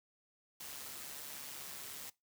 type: noise with amplitude modulation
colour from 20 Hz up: white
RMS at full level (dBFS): -45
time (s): 0.6-2.1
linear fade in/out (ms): 5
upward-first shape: sine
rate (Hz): 141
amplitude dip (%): 45
effects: noise-tail reverb RT60 0.2 s tail -21 dB re dry + high-pass 80 Hz 12 dB/octave